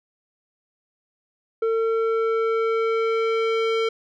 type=tone with low-pass filter sweep; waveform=square; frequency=450 Hz; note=A4; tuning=39 cents sharp; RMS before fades=-22 dBFS; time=1.62-3.89 s; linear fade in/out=5 ms; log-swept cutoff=1000 to 3400 Hz; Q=1.2; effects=none